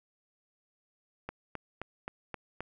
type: click train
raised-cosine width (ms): 0.5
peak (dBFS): -22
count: 6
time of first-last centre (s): 1.29-2.606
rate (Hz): 3.8
effects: none